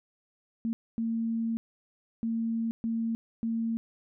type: tone bursts at uneven times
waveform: sine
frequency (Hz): 227.7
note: A#3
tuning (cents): -40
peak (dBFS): -27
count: 5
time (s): 0.65-0.73 / 0.98-1.57 / 2.23-2.71 / 2.84-3.15 / 3.43-3.77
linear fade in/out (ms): 0
effects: none